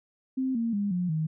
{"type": "tone with pitch steps", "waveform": "sine", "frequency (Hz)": [261.6, 230.4, 202.9, 178.68, 157.36], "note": ["C4", "A#3", "G#3", "F3", "D#3"], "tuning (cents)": [0, -20, -40, 40, 20], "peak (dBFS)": -25, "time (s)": [0.37, 1.27], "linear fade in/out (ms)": 10, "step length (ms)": 180, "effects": []}